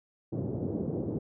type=band-pass noise; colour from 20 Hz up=pink; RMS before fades=-33 dBFS; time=0.32-1.19 s; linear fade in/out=10 ms; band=100 to 490 Hz; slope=24 dB/octave; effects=none